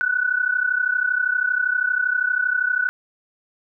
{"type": "tone pair together", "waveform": "sine", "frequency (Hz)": [1469, 1501.6], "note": ["F#6", "F#6"], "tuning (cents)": [-13, 25], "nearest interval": "unison", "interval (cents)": 38, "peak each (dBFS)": -21, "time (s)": [0.01, 2.89], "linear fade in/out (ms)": 0, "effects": []}